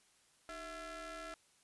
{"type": "ring-modulated tone", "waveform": "sawtooth", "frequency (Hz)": 345.3, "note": "F4", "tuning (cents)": -20, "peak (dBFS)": -38, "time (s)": [0.49, 1.34], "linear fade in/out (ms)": 0, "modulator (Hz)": 999, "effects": ["white hiss -70 dBFS RMS until 1.63 s", "resampled to 24000 Hz"]}